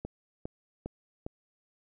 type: click train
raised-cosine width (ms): 2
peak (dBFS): -23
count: 4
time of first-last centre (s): 0.05-1.265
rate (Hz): 2.47
effects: none